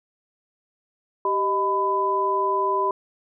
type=tone cluster; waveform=sine; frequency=390.1 / 623 / 1001 Hz; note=G4 / D#5 / B5; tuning=-8 / +2 / +23 cents; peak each=-25 / -30 / -21 dBFS; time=1.25-2.91 s; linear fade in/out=2 ms; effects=none